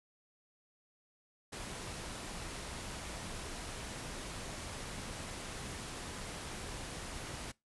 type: low-pass noise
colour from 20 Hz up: pink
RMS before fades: -44 dBFS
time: 1.52-7.52 s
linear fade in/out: 10 ms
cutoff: 11000 Hz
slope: 96 dB/octave
effects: noise-tail reverb RT60 0.2 s tail -22 dB re dry